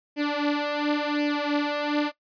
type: tone with flanger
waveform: sawtooth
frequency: 293.7 Hz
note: D4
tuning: in tune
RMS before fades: -25 dBFS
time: 0.16-2.12 s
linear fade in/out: 50 ms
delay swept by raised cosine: 0.38 to 4.98 ms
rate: 0.93 Hz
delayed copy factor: +0.8
effects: noise-tail reverb RT60 0.1 s tail -17 dB re dry + resampled to 11025 Hz